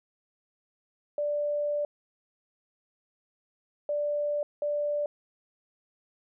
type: tone bursts at uneven times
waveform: sine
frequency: 587.3 Hz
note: D5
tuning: in tune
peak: -26 dBFS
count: 3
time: 1.18-1.85 / 3.89-4.43 / 4.62-5.06 s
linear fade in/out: 2 ms
effects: none